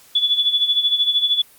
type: tone with tremolo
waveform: sine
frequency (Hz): 3434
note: A7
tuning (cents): -43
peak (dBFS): -12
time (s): 0.15-1.42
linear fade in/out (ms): 5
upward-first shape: sine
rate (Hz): 13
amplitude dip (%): 70
effects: white hiss -49 dBFS RMS until 1.58 s + Opus 48 kbps